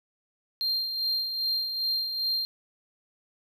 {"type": "tone with tremolo", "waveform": "triangle", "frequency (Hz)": 4186, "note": "C8", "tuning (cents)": 0, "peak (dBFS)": -23, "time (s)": [0.61, 2.45], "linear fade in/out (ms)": 0, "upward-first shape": "sine", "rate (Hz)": 2.5, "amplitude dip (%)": 50, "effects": []}